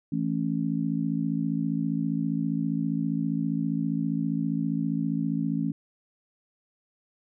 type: harmonic tone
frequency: 55 Hz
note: A1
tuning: in tune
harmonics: 3 / 4 / 5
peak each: -29 / -29 / -29 dBFS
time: 0.12-5.72 s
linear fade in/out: 5 ms
effects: none